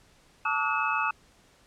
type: tone cluster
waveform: sine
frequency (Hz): 880 / 1148 / 1275 / 1441 / 2594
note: A5 / D6 / D#6 / F#6 / E7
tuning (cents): 0 / -40 / +42 / -46 / -28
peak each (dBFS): -31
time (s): 0.45-1.11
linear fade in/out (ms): 5
effects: pink hiss -60 dBFS RMS until 1.66 s + low-pass 9000 Hz 12 dB/octave